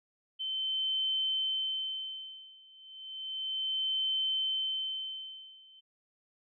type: tone with tremolo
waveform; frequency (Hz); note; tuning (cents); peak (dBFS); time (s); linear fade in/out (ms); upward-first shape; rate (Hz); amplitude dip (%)
sine; 3081; G7; -31; -28; 0.39-5.81; 20; sine; 0.33; 95
effects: none